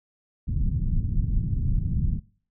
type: low-pass noise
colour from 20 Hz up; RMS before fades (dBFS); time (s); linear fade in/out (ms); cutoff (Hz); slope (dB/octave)
pink; -24; 0.47-2.2; 20; 170; 24
effects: noise-tail reverb RT60 0.5 s tail -24 dB re dry